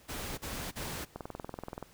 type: noise bursts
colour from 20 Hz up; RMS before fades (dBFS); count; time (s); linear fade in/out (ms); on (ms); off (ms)
pink; -39; 3; 0.08-1.054; 20; 300; 37
type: click train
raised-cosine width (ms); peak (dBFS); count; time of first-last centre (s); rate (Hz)
1; -25; 15; 1.16-1.827; 21
effects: pink hiss -60 dBFS RMS until 1.93 s